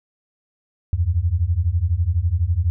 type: beating tone pair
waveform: sine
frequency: 79.8 / 91.8 Hz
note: D#2 / F#2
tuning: +44 / -13 cents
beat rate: 12 Hz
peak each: -20 / -19 dBFS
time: 0.93-2.7 s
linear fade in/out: 0 ms
effects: none